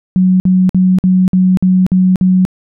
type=tone bursts; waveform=sine; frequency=185 Hz; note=F#3; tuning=in tune; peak=-6 dBFS; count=8; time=0.16-2.451 s; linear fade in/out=0 ms; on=240 ms; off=53 ms; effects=none